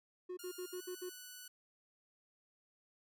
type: tone bursts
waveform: triangle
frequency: 363.1 Hz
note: F#4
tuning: 33 cents flat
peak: -39 dBFS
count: 6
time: 0.29-1.097 s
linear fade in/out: 10 ms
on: 82 ms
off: 63 ms
type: tone with pitch glide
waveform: 5% pulse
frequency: 1413 to 1484.1 Hz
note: F6 to F#6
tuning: +20 to +5 cents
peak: -39 dBFS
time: 0.39-1.48 s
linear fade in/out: 5 ms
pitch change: +85 cents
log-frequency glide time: 0.71-0.82 s
effects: none